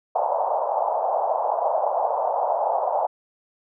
pink band-pass noise, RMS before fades -23 dBFS, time 0.15-3.07 s, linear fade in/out 10 ms, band 580 to 920 Hz, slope 48 dB/octave, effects none

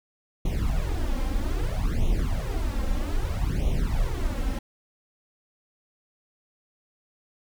brown noise with flanger, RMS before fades -25 dBFS, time 0.45-4.59 s, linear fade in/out 5 ms, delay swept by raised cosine 0.31 to 3.81 ms, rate 0.62 Hz, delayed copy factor +0.9, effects none

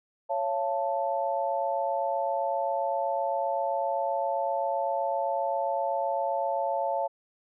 sine chord, Db augmented, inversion none, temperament equal with one note detuned, 554.4 / 682.1 / 880 Hz, Db5 / F5 / A5, 0 / -41 / 0 cents, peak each -30 dBFS, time 0.29-7.08 s, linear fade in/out 20 ms, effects none

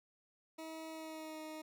20% pulse tone with pitch glide, 320 to 311.8 Hz, D#4 to D#4, +49 to +4 cents, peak -40 dBFS, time 0.58-1.62 s, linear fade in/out 10 ms, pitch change -45 cents, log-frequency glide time 0.9-1.41 s, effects none

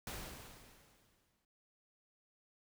pink noise with exponential decay, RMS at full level -43 dBFS, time 0.07-1.45 s, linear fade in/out 2 ms, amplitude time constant 300 ms, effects none

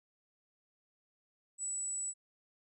sine tone, 7890 Hz, B8, 3 cents flat, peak -35 dBFS, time 1.58-2.14 s, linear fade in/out 50 ms, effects none

